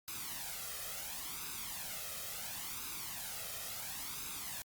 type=noise with flanger; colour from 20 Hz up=white; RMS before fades=-43 dBFS; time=0.08-4.62 s; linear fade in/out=0 ms; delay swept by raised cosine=0.79 to 1.6 ms; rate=0.72 Hz; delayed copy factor=+0.65; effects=Opus 48 kbps